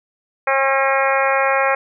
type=harmonic tone; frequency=270.5 Hz; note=C#4; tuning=42 cents flat; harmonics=2 / 3 / 4 / 5 / 6 / 7 / 8 / 9; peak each=-19 / -21 / -22 / -23 / -24 / -24 / -25 / -26 dBFS; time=0.47-1.75 s; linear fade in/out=5 ms; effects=none